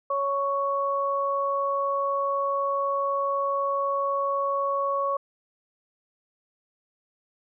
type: tone pair together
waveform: sine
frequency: 556 / 1112 Hz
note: C#5 / C#6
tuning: +5 / +5 cents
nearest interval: octave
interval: 1200 cents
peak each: -27 / -25 dBFS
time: 0.1-5.17 s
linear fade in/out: 5 ms
effects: none